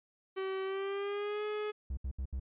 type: tone with pitch glide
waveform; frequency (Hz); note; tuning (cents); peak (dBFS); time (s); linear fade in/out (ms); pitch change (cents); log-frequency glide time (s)
45% pulse; 382.6 to 422.1; G4 to G#4; -42 to +28; -34; 0.36-1.72; 20; +170; 0.64-1.44
type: tone bursts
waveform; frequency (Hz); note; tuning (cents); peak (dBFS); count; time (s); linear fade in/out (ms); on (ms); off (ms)
triangle; 65.7; C2; +8; -32; 4; 1.9-2.398; 5; 72; 70
effects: resampled to 8000 Hz